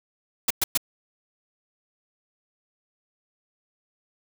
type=noise bursts; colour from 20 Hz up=white; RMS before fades=-21 dBFS; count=3; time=0.48-0.775 s; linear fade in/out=5 ms; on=25 ms; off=110 ms; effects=none